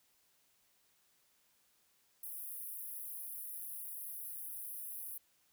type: high-pass noise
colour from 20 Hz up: pink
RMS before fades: -45 dBFS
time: 2.23-5.18 s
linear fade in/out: 5 ms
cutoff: 10000 Hz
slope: 96 dB/octave
effects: white hiss -73 dBFS RMS until 5.52 s